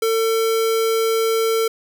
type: tone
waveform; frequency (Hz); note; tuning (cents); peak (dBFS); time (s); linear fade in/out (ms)
square; 450; A4; +39; -17; 0.02-1.68; 5
effects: none